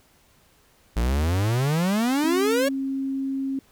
45% pulse exponential sweep, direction up, 54.1 to 570 Hz, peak -20 dBFS, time 0.96-2.69 s, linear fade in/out 10 ms
sine tone, 270 Hz, C#4, 45 cents flat, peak -24 dBFS, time 2.24-3.59 s, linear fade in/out 2 ms
effects pink hiss -59 dBFS RMS until 3.71 s

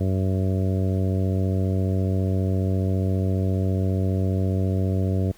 harmonic tone, 94.7 Hz, F#2, 41 cents sharp, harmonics 1 / 2 / 3 / 4 / 5 / 6 / 7, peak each -21 / -27 / -31 / -33 / -35 / -37 / -38 dBFS, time 0-5.32 s, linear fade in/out 10 ms, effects pink hiss -53 dBFS RMS until 5.37 s

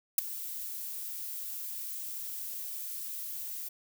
violet noise with ADSR envelope, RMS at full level -20 dBFS, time 0.18-3.69 s, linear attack 6 ms, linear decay 8 ms, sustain -19 dB, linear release 12 ms, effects none

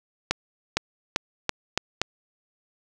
accelerating click train, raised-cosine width 0.2 ms, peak -4 dBFS, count 6, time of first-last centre 0.31-2.016 s, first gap 460 ms, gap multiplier 0.85, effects none

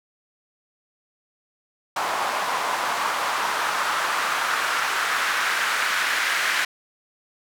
white noise with band-pass filter sweep, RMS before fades -24 dBFS, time 1.96-6.65 s, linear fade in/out 5 ms, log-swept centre 900 to 1700 Hz, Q 2, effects none

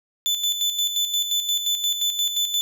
35% pulse tone with tremolo, 3500 Hz, A7, 10 cents flat, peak -17 dBFS, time 0.26-2.61 s, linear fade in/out 0 ms, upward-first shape square, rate 5.7 Hz, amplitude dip 55%, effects none

